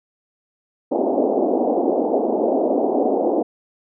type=band-pass noise; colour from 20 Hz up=pink; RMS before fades=-19 dBFS; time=0.91-3.43 s; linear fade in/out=10 ms; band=250 to 760 Hz; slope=48 dB/octave; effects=none